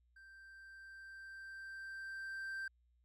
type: tone with level ramp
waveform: triangle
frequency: 1568 Hz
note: G6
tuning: in tune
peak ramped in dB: -55 to -38 dBFS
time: 0.16-2.68 s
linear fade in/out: 5 ms
effects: added 60 Hz sine -70 dBFS peak until 3.04 s